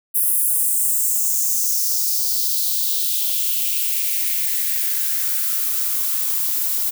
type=noise with high-pass filter sweep; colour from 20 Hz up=violet; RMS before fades=-20 dBFS; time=0.14-6.91 s; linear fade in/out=20 ms; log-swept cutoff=11000 to 770 Hz; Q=3.2; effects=none